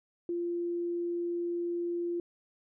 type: tone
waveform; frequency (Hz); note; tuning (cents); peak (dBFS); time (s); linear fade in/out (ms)
sine; 345.7; F4; -18; -30; 0.29-2.2; 2
effects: none